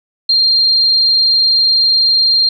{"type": "tone", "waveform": "sine", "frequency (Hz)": 4192, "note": "C8", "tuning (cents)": 2, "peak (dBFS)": -8, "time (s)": [0.29, 2.49], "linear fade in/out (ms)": 5, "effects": []}